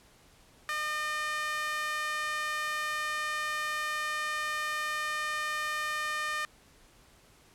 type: tone with high-pass filter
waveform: sawtooth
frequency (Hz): 607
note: D#5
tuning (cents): -43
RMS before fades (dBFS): -33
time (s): 0.69-6.45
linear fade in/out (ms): 0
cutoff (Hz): 1500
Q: 5.2
effects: pink hiss -60 dBFS RMS until 7.54 s + low-pass 12000 Hz 12 dB/octave